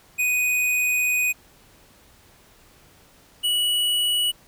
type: tone pair in turn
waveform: square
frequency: 2489 / 2936 Hz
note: D#7 / F#7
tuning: 0 / -14 cents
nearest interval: minor third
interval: 286 cents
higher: second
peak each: -20 dBFS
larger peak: neither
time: 0.18-1.33 / 3.43-4.32 s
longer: first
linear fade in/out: 20 ms
effects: pink hiss -54 dBFS RMS until 4.47 s